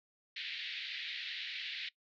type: band-pass noise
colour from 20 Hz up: white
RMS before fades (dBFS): -42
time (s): 0.36-1.89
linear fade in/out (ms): 5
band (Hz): 1800 to 4100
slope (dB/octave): 48
effects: noise-tail reverb RT60 0.1 s tail -20 dB re dry